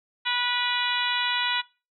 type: harmonic tone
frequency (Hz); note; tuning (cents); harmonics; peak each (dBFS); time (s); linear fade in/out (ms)
488.8; B4; -18; 2 / 3 / 4 / 5 / 6 / 7 / 8; -31 / -31 / -31 / -31 / -31 / -31 / -31; 0.25-1.62; 20
effects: noise-tail reverb RT60 0.3 s tail -20 dB re dry